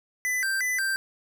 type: tone with vibrato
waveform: square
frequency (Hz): 1773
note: A6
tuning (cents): +13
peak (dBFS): -25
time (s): 0.25-0.96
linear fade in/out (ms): 0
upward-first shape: square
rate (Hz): 2.8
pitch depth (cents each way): 210
effects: 9-bit